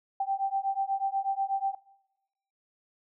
sine beating tone pair, 778 / 786.2 Hz, G5 / G5, -13 / +5 cents, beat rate 8.2 Hz, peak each -30 dBFS, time 0.2-1.75 s, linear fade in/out 5 ms, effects noise-tail reverb RT60 1.0 s tail -22 dB re dry

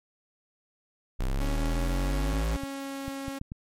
square linear sweep, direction up, 30.87 to 57 Hz, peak -26 dBFS, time 1.19-2.57 s, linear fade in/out 10 ms
sawtooth tone with pitch glide, 277.7 to 273.4 Hz, C#4 to C#4, +3 to -24 cents, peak -30 dBFS, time 1.4-3.39 s, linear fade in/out 10 ms, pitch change -27 cents, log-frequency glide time 1.96-3.12 s
clicks, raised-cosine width 5 ms, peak -24 dBFS, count 6, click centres 2.333 / 2.635 / 3.081 / 3.282 / 3.414 / 3.519 s
effects MP3 64 kbps

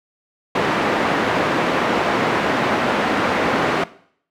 pink band-pass noise, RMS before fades -19 dBFS, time 0.55-3.84 s, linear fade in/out 5 ms, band 250 to 2000 Hz, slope 12 dB/octave, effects noise-tail reverb RT60 0.6 s tail -18 dB re dry

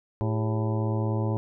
harmonic tone with a mistuned harmonic, 110 Hz, A2, in tune, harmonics 1 / 2 / 3 / 4 / 5 / 6 / 7 / 8 / 9, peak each -25 / -33 / -34 / -35 / -37 / -42 / -43 / -40 / -42 dBFS, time 0.21-1.37 s, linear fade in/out 0 ms, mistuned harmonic 4, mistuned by -140 cents, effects none

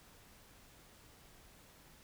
silence, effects pink hiss -61 dBFS RMS until 2.03 s

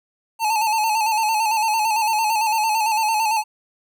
square tone with vibrato, 875 Hz, A5, 10 cents flat, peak -18 dBFS, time 0.39-3.44 s, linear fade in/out 50 ms, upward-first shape square, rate 8.9 Hz, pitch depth 51 cents each way, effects none

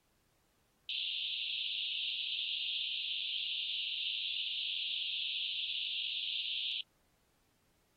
white band-pass noise, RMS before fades -38 dBFS, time 0.89-6.81 s, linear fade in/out 2 ms, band 2700 to 3800 Hz, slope 96 dB/octave, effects pink hiss -75 dBFS RMS until 7.96 s + AAC 48 kbps

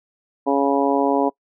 harmonic tone, 139.4 Hz, C#3, 10 cents sharp, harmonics 2 / 3 / 4 / 5 / 6 / 7, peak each -20 / -22 / -23 / -24 / -25 / -25 dBFS, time 0.46-1.3 s, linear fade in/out 20 ms, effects noise-tail reverb RT60 0.1 s tail -23 dB re dry

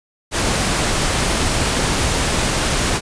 pink noise, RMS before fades -18 dBFS, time 0.31-3.01 s, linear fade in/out 50 ms, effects resampled to 22050 Hz

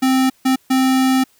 square tone bursts at uneven times, 261.6 Hz, C4, in tune, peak -13 dBFS, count 3, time 0.02-0.3 / 0.45-0.56 / 0.7-1.24 s, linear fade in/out 10 ms, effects white hiss -56 dBFS RMS until 1.39 s

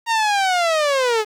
sawtooth linear sweep, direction down, 934 to 415.3 Hz, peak -12 dBFS, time 0.06-1.25 s, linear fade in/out 50 ms, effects low-pass 7000 Hz 12 dB/octave + 8-bit

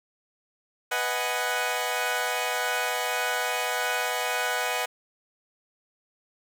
15% pulse chord, G# minor seventh, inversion first, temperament equal, 493.9 / 622.3 / 740 / 830.6 Hz, B4 / D#5 / F#5 / G#5, 0 / 0 / 0 / 0 cents, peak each -25 / -26 / -23 / -27 dBFS, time 0.91-4.86 s, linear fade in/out 10 ms, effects none

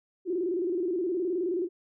sine tone with vibrato, 355 Hz, F4, 28 cents sharp, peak -26 dBFS, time 0.25-1.69 s, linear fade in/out 50 ms, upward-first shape square, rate 19 Hz, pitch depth 94 cents each way, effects none

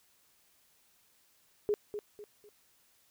sine tone with echo, 415.3 Hz, G#4, in tune, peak -26 dBFS, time 1.69-1.74 s, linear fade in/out 0 ms, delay 250 ms, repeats 3, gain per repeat -9 dB, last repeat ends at 2.49 s, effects white hiss -68 dBFS RMS until 3.1 s

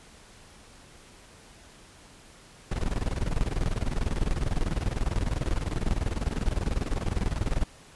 brown noise with tremolo, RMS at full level -25 dBFS, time 2.71-7.64 s, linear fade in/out 5 ms, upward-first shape square, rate 20 Hz, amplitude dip 75%, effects pink hiss -52 dBFS RMS until 7.95 s + resampled to 24000 Hz

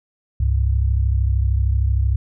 sine tone pair together, 66.41 / 99.5 Hz, C2 / G2, +26 / +26 cents, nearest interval perfect fifth, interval 700 cents, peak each -16 / -20 dBFS, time 0.4-2.16 s, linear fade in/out 5 ms, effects none

